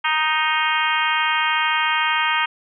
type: harmonic tone with a mistuned harmonic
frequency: 311.1 Hz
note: D#4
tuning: in tune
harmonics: 3 / 4 / 5 / 6 / 7 / 8 / 9 / 10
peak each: -23 / -24 / -25 / -26 / -26 / -27 / -28 / -28 dBFS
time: 0.04-2.46 s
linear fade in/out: 10 ms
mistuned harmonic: 10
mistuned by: +29 cents
effects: none